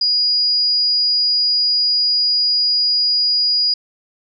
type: tone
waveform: sine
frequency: 4890 Hz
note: D#8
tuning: 31 cents flat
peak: -13 dBFS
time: 0.01-3.74 s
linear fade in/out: 5 ms
effects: none